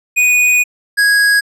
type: tone pair in turn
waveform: square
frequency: 2474 / 1654.3 Hz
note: D#7 / G#6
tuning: -10 / -7 cents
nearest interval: perfect fifth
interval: 697 cents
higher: first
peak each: -9 dBFS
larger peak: neither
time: 0.16-0.64 / 0.97-1.41 s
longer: first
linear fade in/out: 20 ms
effects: low-pass 12000 Hz 12 dB/octave